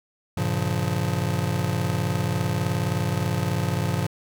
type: chord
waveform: square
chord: G half-diminished seventh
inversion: none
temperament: just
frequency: 98 / 117.6 / 141.12 / 176.4 Hz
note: G2 / Bb2 / Db3 / F3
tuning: 0 / +16 / +31 / +18 cents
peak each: -29 dBFS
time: 0.37-4.07 s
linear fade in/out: 5 ms
effects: none